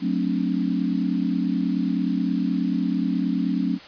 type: chord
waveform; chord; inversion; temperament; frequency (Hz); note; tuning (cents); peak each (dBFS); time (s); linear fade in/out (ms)
sine; D dominant seventh; first; just; 183.54 / 220.2 / 264.3 / 293.7; F#3 / A3 / C4 / D4; -14 / +2 / +18 / 0; -25 / -27 / -25 / -28; 0-3.79; 50
effects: white hiss -43 dBFS RMS until 3.87 s + resampled to 11025 Hz